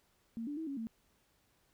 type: tone with pitch steps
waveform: sine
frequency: 228.7 / 291.3 / 321.4 / 277.4 / 225.5 Hz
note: A#3 / D4 / E4 / C#4 / A3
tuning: -33 / -14 / -44 / +1 / +43 cents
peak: -37 dBFS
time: 0.37-0.87 s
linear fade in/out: 0 ms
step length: 100 ms
effects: pink hiss -73 dBFS RMS until 1.73 s